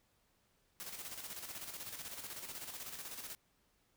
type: noise with tremolo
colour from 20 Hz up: white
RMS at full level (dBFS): -45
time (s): 0.8-3.35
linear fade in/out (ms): 0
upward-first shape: square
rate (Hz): 16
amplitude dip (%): 50
effects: pink hiss -75 dBFS RMS until 3.96 s

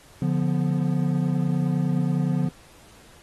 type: chord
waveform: triangle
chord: B diminished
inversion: first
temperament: equal with one note detuned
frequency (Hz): 144.89 / 174.61 / 246.9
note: D3 / F3 / B3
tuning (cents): -23 / 0 / 0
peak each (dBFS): -22 / -22 / -26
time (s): 0.22-2.49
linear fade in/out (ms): 2
effects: pink hiss -52 dBFS RMS until 3.22 s + AAC 32 kbps

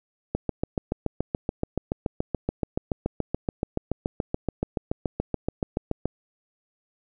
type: click train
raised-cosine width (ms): 2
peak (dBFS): -11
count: 41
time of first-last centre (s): 0.35-6.056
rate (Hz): 7.01
effects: none

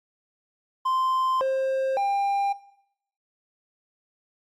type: tone with pitch steps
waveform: triangle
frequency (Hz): 1041 / 531 / 798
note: C6 / C5 / G5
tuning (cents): -9 / +25 / +31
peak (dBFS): -20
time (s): 0.85-2.53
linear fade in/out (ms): 10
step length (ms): 560
effects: noise-tail reverb RT60 0.7 s tail -17 dB re dry + Opus 48 kbps

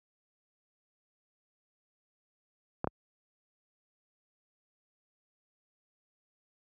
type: clicks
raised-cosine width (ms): 1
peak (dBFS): -16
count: 2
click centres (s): 2.844 / 2.873
effects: high-pass 60 Hz 12 dB/octave

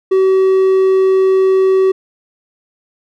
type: tone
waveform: triangle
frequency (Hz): 380.3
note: F#4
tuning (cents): +48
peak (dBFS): -6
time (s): 0.11-1.92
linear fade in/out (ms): 10
effects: none

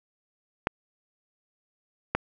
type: clicks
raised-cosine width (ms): 0.5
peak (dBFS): -8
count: 2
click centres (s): 0.671 / 2.15
effects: none

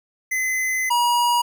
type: tone pair in turn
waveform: square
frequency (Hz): 2038 / 959.3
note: C7 / A#5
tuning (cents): -46 / +49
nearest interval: octave + minor second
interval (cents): 1305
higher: first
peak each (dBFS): -21 / -17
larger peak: second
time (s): 0.31-0.9 / 0.9-1.42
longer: first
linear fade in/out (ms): 10
effects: none

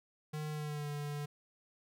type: tone with pitch glide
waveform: square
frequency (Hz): 152.4 to 146.28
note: D#3 to D3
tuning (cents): -36 to -7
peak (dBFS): -38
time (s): 0.33-1.26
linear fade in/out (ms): 10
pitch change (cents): -71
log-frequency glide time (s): 0.51-0.89
effects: none

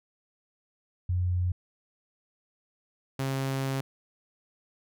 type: tone pair in turn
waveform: sine / sawtooth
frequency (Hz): 89.7 / 134.69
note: F2 / C#3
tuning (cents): +47 / -49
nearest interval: perfect fifth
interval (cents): 704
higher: second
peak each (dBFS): -24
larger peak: neither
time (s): 1.09-1.52 / 3.19-3.81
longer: second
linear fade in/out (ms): 5
effects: none

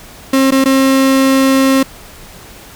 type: tone with dropouts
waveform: 35% pulse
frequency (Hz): 267.7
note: C4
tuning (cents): +40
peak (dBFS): -6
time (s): 0.33-1.83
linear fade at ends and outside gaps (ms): 5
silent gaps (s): 0.508-0.52 / 0.642-0.656
effects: pink hiss -36 dBFS RMS until 2.75 s

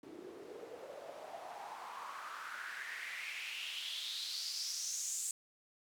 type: noise with band-pass filter sweep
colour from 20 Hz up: white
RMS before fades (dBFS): -44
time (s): 0.03-5.31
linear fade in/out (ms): 2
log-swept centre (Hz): 310 to 7800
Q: 4.9
effects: none

